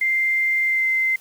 sine tone with pitch glide, 2093 to 2075 Hz, C7 to C7, 0 to -15 cents, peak -17 dBFS, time 0.01-1.16 s, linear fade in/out 5 ms, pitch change -15 cents, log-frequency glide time 0.64-0.86 s, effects white hiss -49 dBFS RMS until 1.2 s

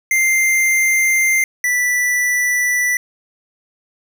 square tone pair in turn, 2094 / 1972.3 Hz, C7 / B6, +1 / -3 cents, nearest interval minor second, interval 104 cents, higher first, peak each -13 / -15 dBFS, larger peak first, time 0.11-1.44 / 1.64-2.97 s, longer neither, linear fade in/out 2 ms, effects none

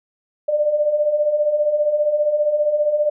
sine beating tone pair, 584 / 599 Hz, D5 / D5, -10 / +34 cents, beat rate 15 Hz, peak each -23 / -16 dBFS, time 0.48-3.1 s, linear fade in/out 10 ms, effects none

